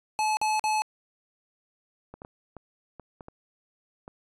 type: tone bursts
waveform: square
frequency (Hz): 860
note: A5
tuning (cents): -40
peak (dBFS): -24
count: 3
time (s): 0.19-0.82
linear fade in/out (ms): 0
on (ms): 180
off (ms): 45
type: clicks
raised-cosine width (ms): 1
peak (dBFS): -28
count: 8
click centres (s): 2.14 / 2.219 / 2.249 / 2.567 / 2.997 / 3.208 / 3.284 / 4.079
effects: resampled to 24000 Hz